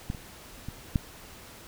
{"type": "clicks", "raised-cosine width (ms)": 5, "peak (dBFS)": [-18, -28, -23, -11], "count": 4, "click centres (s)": [0.101, 0.148, 0.686, 0.958], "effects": ["pink hiss -48 dBFS RMS until 1.67 s"]}